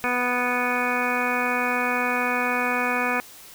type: harmonic tone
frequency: 246.9 Hz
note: B3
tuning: in tune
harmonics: 1 / 2 / 3 / 4 / 5 / 6 / 7 / 9 / 10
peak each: -30 / -30 / -30 / -30 / -30 / -30 / -30 / -30 / -30 dBFS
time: 0.04-3.2 s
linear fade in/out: 0 ms
effects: white hiss -45 dBFS RMS until 3.54 s